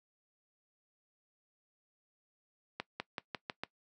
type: accelerating click train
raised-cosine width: 0.3 ms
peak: -20 dBFS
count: 6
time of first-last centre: 2.8-3.635 s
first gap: 200 ms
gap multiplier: 0.91
effects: noise-tail reverb RT60 0.1 s tail -20 dB re dry + high-pass 150 Hz 12 dB/octave